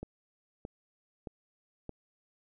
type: click train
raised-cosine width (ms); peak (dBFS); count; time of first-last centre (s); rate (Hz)
2; -26; 4; 0.03-1.893; 1.61
effects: none